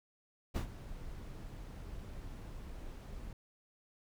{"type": "noise with ADSR envelope", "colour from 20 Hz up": "brown", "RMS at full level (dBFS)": -31, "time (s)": [0.54, 3.33], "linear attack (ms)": 23, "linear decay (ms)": 97, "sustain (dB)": -15, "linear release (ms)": 3, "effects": []}